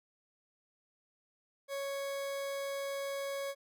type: tone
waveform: 40% pulse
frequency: 554.4 Hz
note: C#5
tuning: in tune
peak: -35 dBFS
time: 1.68-3.55 s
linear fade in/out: 50 ms
effects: none